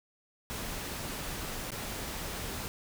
pink noise with dropouts, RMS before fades -38 dBFS, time 0.5-2.68 s, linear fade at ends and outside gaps 0 ms, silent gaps 1.705-1.718 s, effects none

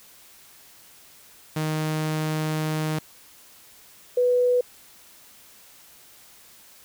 sawtooth / sine tone pair in turn, 155.56 / 493.9 Hz, D#3 / B4, 0 / 0 cents, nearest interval octave + minor sixth, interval 2000 cents, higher second, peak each -20 / -17 dBFS, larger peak second, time 1.56-2.99 / 4.17-4.61 s, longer first, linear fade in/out 5 ms, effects white hiss -51 dBFS RMS until 6.84 s

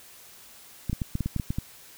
clicks, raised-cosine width 5 ms, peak -15 dBFS, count 10, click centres 0.897 / 0.93 / 1.018 / 1.154 / 1.207 / 1.26 / 1.363 / 1.398 / 1.505 / 1.585 s, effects white hiss -50 dBFS RMS until 1.97 s

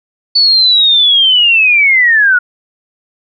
sine linear sweep, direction down, 4498 to 1423 Hz, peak -5 dBFS, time 0.35-2.39 s, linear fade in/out 10 ms, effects none

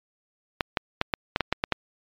clicks, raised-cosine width 0.3 ms, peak -6 dBFS, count 9, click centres 0.608 / 0.772 / 1.014 / 1.138 / 1.361 / 1.407 / 1.526 / 1.639 / 1.723 s, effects low-pass 5000 Hz 12 dB/octave + MP3 96 kbps

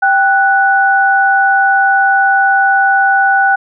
sine tone pair together, 784 / 1480 Hz, G5 / F#6, 0 / 0 cents, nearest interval major seventh, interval 1100 cents, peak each -10 dBFS, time 0.02-3.56 s, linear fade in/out 10 ms, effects none

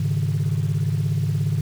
sine chord, Ab suspended fourth, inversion none, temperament equal, 103.83 / 138.59 / 155.56 Hz, Ab2 / Db3 / Eb3, 0 / 0 / 0 cents, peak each -22 dBFS, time 0-1.61 s, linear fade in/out 5 ms, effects tanh soft clip ceiling -15 dBFS + 7-bit

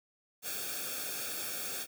white noise with comb filter, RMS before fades -38 dBFS, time 0.42-1.87 s, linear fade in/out 50 ms, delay 1 ms, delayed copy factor -0.8, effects none

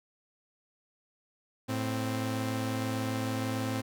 sawtooth tone pair together, 109.9 / 261.4 Hz, A2 / C4, -2 / -1 cents, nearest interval octave + minor third, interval 1501 cents, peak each -29 / -29 dBFS, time 1.68-3.82 s, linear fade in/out 20 ms, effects none

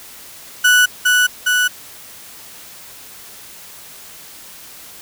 35% pulse tone with echo, 1480 Hz, F#6, in tune, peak -7 dBFS, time 0.64-0.86 s, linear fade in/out 10 ms, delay 410 ms, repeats 2, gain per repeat -2 dB, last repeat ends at 1.68 s, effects white hiss -38 dBFS RMS until 5.01 s

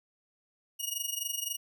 10% pulse tone with amplitude modulation, 2880 Hz, F#7, 47 cents flat, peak -21 dBFS, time 0.79-1.57 s, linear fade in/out 20 ms, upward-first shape sine, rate 23.8 Hz, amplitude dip 80%, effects none

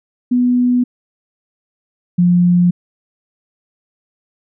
sine tone pair in turn, 246.9 / 176.51 Hz, B3 / F3, 0 / +19 cents, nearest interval tritone, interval 581 cents, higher first, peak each -10 / -8 dBFS, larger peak second, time 0.31-0.84 / 2.18-2.71 s, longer neither, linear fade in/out 10 ms, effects none

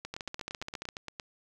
two click trains, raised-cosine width 0.2 ms, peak -21 / -20 dBFS, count 11 / 12, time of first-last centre 0.05-1.198 / 0.14-0.888 s, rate 8.71 / 14.7 Hz, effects none

